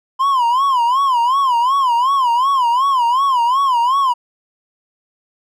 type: tone with vibrato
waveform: triangle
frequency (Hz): 1021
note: C6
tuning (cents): -43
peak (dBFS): -10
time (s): 0.19-4.14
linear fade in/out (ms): 20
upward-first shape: sine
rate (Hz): 2.7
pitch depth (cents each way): 160
effects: none